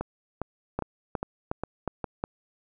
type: two click trains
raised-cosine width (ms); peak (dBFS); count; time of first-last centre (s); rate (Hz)
1; -16 / -14; 6 / 5; 0.01-2.043 / 0.79-2.239; 2.46 / 2.76
effects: none